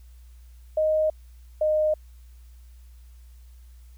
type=tone pair in turn; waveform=sine; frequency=622 / 615.6 Hz; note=D#5 / D#5; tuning=-1 / -19 cents; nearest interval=unison; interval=18 cents; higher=first; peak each=-19 dBFS; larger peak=neither; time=0.77-1.1 / 1.61-1.94 s; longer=neither; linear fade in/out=5 ms; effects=added 60 Hz sine -45 dBFS peak until 3.97 s + white hiss -64 dBFS RMS until 3.97 s